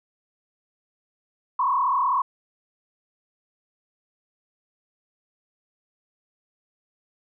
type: tone with frequency modulation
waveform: sine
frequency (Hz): 1046.5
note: C6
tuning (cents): 0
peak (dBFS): -19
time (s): 1.59-2.22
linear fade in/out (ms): 5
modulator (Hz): 35.7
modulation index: 2.2
effects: none